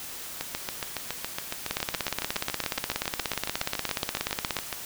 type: two click trains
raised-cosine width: 0.2 ms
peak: -9 / -12 dBFS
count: 49 / 32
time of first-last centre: 1.71-4.567 / 0.41-4.728 s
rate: 16.8 / 7.18 Hz
effects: white hiss -39 dBFS RMS until 4.85 s